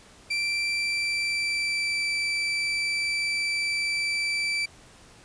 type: tone with pitch glide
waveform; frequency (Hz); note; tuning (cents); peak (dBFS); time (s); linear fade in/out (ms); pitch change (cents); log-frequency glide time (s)
30% pulse; 2349 to 2327; D7 to D7; 0 to -17; -22; 0.3-4.66; 10; -17; 0.67-2.12
effects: pink hiss -52 dBFS RMS until 5.24 s + resampled to 22050 Hz